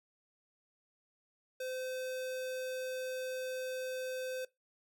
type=tone; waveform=square; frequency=514 Hz; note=C5; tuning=31 cents flat; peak=-38 dBFS; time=1.6-4.45 s; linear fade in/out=5 ms; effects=noise-tail reverb RT60 0.2 s tail -21 dB re dry